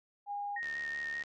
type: tone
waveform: sine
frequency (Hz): 814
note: G#5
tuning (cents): -35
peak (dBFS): -35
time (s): 0.26-0.6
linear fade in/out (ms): 50
type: tone with vibrato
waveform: sine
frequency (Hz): 1850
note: A#6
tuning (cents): -14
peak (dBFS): -35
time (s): 0.56-1.23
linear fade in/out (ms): 5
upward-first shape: square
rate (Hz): 5.2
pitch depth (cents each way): 16
type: click train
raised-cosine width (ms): 0.2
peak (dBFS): -31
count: 45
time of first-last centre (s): 0.63-1.237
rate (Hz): 72.5
effects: none